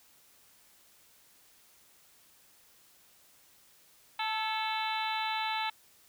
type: harmonic tone with a mistuned harmonic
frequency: 440 Hz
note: A4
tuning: in tune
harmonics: 2 / 3 / 4 / 5 / 6 / 7 / 8 / 9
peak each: -33 / -40 / -42 / -40 / -40 / -44 / -42 / -41 dBFS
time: 4.19-5.7 s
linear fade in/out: 5 ms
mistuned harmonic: 4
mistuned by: -46 cents
effects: white hiss -62 dBFS RMS until 6.08 s